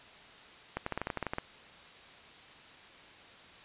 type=clicks; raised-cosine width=0.5 ms; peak=-18 dBFS; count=12; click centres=0.77 / 0.864 / 0.923 / 0.976 / 1.016 / 1.071 / 1.102 / 1.173 / 1.227 / 1.267 / 1.335 / 1.384 s; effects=white hiss -53 dBFS RMS until 3.64 s + resampled to 8000 Hz